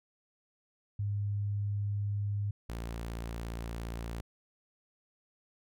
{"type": "tone pair in turn", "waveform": ["sine", "sawtooth"], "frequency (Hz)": [102, 57.25], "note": ["G#2", "A#1"], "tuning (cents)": [-31, -31], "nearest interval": "minor seventh", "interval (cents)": 1000, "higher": "first", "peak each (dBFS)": [-30, -33], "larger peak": "first", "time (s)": [[0.99, 2.51], [2.69, 4.21]], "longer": "neither", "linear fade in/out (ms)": 5, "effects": []}